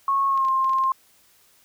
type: tone with pitch glide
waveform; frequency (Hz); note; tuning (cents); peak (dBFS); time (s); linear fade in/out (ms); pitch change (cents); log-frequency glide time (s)
sine; 1096 to 1059.3; C#6 to C6; -20 to +21; -18; 0.08-0.92; 2; -59; 0.28-0.48
type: clicks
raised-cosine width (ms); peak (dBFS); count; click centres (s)
0.2; -25; 8; 0.376 / 0.45 / 0.485 / 0.645 / 0.695 / 0.734 / 0.785 / 0.838
effects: white hiss -58 dBFS RMS until 1.64 s